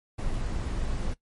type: noise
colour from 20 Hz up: brown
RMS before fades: -29 dBFS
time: 0.18-1.14 s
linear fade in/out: 10 ms
effects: noise-tail reverb RT60 0.1 s tail -17 dB re dry + MP3 48 kbps